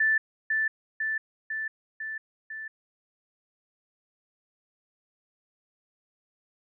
sine tone with echo, 1760 Hz, A6, in tune, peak -20 dBFS, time 0-0.18 s, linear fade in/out 5 ms, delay 500 ms, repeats 5, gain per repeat -3 dB, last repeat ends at 2.68 s, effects none

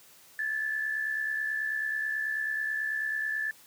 sine tone pair together, 1676 / 1745.2 Hz, G#6 / A6, +15 / -15 cents, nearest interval minor second, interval 70 cents, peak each -37 / -29 dBFS, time 0.39-3.51 s, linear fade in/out 2 ms, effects white hiss -56 dBFS RMS until 3.66 s + high-pass 80 Hz 12 dB/octave

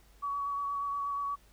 sine tone with vibrato, 1131 Hz, C#6, 34 cents sharp, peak -31 dBFS, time 0.22-1.36 s, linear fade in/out 20 ms, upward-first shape sine, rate 8.4 Hz, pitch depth 17 cents each way, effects added 50 Hz sine -60 dBFS peak until 1.52 s + pink hiss -64 dBFS RMS until 1.52 s

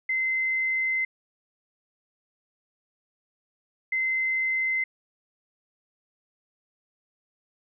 sine tone pair in turn, 2064 / 2064 Hz, C7 / C7, -24 / -24 cents, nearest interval unison, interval 0 cents, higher neither, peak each -23 dBFS, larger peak neither, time 0.09-1.05 / 3.92-4.84 s, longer first, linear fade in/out 5 ms, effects none

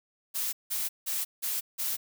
blue noise bursts, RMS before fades -31 dBFS, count 5, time 0.34-1.97 s, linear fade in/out 20 ms, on 190 ms, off 170 ms, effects none

